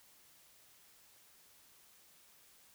silence, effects white hiss -64 dBFS RMS until 2.74 s

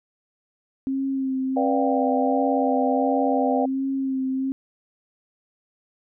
sine tone with vibrato, 266.4 Hz, C4, 31 cents sharp, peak -22 dBFS, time 0.87-4.52 s, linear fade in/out 0 ms, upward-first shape sine, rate 1.4 Hz, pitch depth 27 cents each way
sine chord, G dominant seventh, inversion first, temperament just, 490 / 588 / 705.6 / 784 Hz, B4 / D5 / F5 / G5, -14 / +2 / +18 / 0 cents, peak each -26 dBFS, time 1.56-3.66 s, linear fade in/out 10 ms
effects none

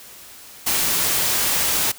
white noise, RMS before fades -20 dBFS, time 0.66-1.92 s, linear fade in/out 10 ms, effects white hiss -42 dBFS RMS until 1.98 s

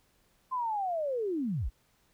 sine linear sweep, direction down, 1046.5 to 30.44 Hz, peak -29 dBFS, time 0.51-1.7 s, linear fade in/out 20 ms, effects pink hiss -69 dBFS RMS until 2.13 s

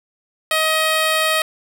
10% pulse tone, 631 Hz, D#5, 24 cents sharp, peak -7 dBFS, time 0.51-1.42 s, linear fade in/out 2 ms, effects none

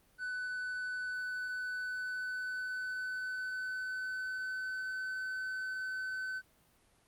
triangle tone with pitch glide, 1498 to 1519.8 Hz, F#6 to F#6, +21 to +46 cents, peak -34 dBFS, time 0.18-6.42 s, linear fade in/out 50 ms, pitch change +25 cents, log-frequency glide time 1.45-5 s, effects pink hiss -68 dBFS RMS until 7.07 s + Opus 32 kbps

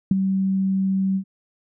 sine tone with ADSR envelope, 191.9 Hz, G3, 37 cents flat, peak -10 dBFS, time 0.11-1.24 s, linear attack 4 ms, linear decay 17 ms, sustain -8 dB, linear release 82 ms, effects none

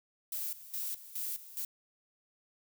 violet noise with tremolo, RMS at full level -37 dBFS, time 0.32-1.65 s, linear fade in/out 2 ms, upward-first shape square, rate 2.4 Hz, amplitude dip 80%, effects none

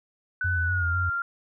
sine tone with pitch glide, 1498 to 1389.6 Hz, F#6 to F6, +21 to -9 cents, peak -25 dBFS, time 0.41-1.22 s, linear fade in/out 2 ms, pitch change -130 cents, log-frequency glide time 0.62-0.94 s
sine tone with vibrato, 87.31 Hz, F2, in tune, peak -25 dBFS, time 0.44-1.1 s, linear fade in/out 10 ms, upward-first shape square, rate 4 Hz, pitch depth 56 cents each way
effects none

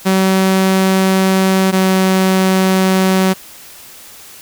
sawtooth tone pair in turn, 190 / 188.69 Hz, F#3 / F#3, +46 / +34 cents, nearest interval unison, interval 12 cents, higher first, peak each -6 dBFS, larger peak neither, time 0.05-1.72 / 1.72-3.34 s, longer first, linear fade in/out 20 ms, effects white hiss -37 dBFS RMS until 4.41 s

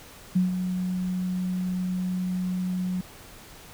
sine tone with ADSR envelope, 183 Hz, F#3, 19 cents flat, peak -17 dBFS, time 0.35-3.01 s, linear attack 13 ms, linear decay 140 ms, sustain -8 dB, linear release 4 ms, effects pink hiss -47 dBFS RMS until 3.73 s

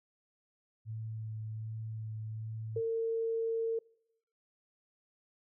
sine tone with vibrato, 110 Hz, A2, in tune, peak -37 dBFS, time 0.85-2.82 s, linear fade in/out 50 ms, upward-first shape sine, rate 1.3 Hz, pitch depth 13 cents each way
sine tone, 453.9 Hz, A#4, 46 cents flat, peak -30 dBFS, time 2.76-3.79 s, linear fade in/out 5 ms
effects noise-tail reverb RT60 0.8 s tail -25 dB re dry

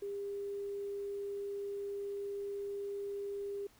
sine tone with quantisation, 401.9 Hz, G4, 43 cents sharp, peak -37 dBFS, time 0.02-3.67 s, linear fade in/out 5 ms, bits 11, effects pink hiss -65 dBFS RMS until 3.79 s

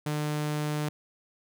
sawtooth tone, 150 Hz, D3, 37 cents sharp, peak -24 dBFS, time 0.06-0.89 s, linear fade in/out 5 ms, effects none

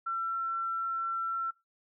sine tone, 1349 Hz, E6, 40 cents sharp, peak -30 dBFS, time 0.06-1.51 s, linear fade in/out 10 ms, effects noise-tail reverb RT60 0.2 s tail -20 dB re dry

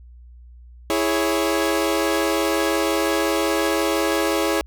sawtooth chord, C# minor, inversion first, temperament equal, 329.6 / 415.3 / 554.4 Hz, E4 / G#4 / C#5, 0 / 0 / 0 cents, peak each -18 / -20 / -20 dBFS, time 0.9-4.61 s, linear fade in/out 0 ms, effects added 60 Hz sine -41 dBFS peak until 4.66 s

